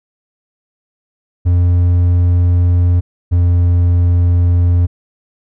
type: tone pair in turn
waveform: triangle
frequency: 88 / 87.52 Hz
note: F2 / F2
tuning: +14 / +4 cents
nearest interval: unison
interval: 10 cents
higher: first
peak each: -6 dBFS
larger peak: neither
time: 1.45-3.01 / 3.31-4.87 s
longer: neither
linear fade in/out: 20 ms
effects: none